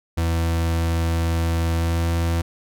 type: tone with pitch glide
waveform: 40% pulse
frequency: 83 to 83.87 Hz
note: E2 to E2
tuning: +12 to +30 cents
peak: -18 dBFS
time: 0.17-2.42 s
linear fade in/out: 10 ms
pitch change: +18 cents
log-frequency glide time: 1.78-2 s
effects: none